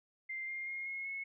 sine tone with pitch steps, 2093 / 2116 / 2139 / 2163 / 2187 Hz, C7 / C7 / C7 / C#7 / C#7, 0 / +19 / +38 / -43 / -24 cents, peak -38 dBFS, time 0.29-1.24 s, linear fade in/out 10 ms, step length 190 ms, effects none

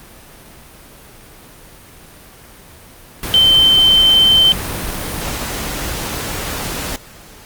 sine tone in noise, 3095 Hz, G7, 23 cents flat, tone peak -7 dBFS, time 3.34-4.52 s, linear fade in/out 0 ms, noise pink, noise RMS -23 dBFS, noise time 3.23-6.96 s, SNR +13 dB, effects pink hiss -40 dBFS RMS until 7.45 s + Opus 32 kbps

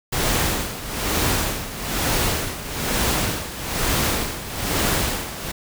pink noise with tremolo, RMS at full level -20 dBFS, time 0.12-5.52 s, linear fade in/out 10 ms, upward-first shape sine, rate 1.1 Hz, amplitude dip 75%, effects none

